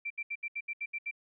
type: tone bursts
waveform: sine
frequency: 2349 Hz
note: D7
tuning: in tune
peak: -33 dBFS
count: 9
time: 0.05-1.112 s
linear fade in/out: 10 ms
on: 54 ms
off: 72 ms
effects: none

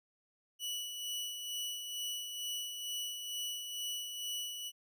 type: tone with tremolo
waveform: sawtooth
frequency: 2949 Hz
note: F#7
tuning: 6 cents flat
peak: -33 dBFS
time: 0.59-4.72 s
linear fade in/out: 50 ms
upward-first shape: sine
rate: 2.2 Hz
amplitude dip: 45%
effects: none

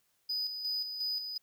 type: tone with tremolo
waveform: triangle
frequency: 4978 Hz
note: D#8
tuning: in tune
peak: -30 dBFS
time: 0.29-1.38 s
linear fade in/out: 10 ms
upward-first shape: square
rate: 2.8 Hz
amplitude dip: 50%
effects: white hiss -74 dBFS RMS until 1.42 s

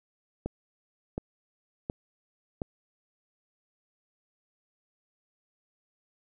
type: click train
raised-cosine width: 2 ms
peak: -18 dBFS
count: 4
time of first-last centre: 0.46-2.618 s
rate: 1.39 Hz
effects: none

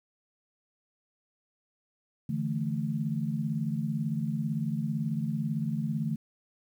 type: chord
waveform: sine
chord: D suspended second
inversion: none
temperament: equal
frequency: 146.83 / 164.81 / 220 Hz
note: D3 / E3 / A3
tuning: 0 / 0 / 0 cents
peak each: -32 / -33 / -32 dBFS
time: 2.29-6.16 s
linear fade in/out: 5 ms
effects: 10-bit

